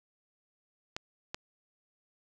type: clicks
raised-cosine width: 0.2 ms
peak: -18 dBFS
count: 2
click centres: 0.965 / 1.345 s
effects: none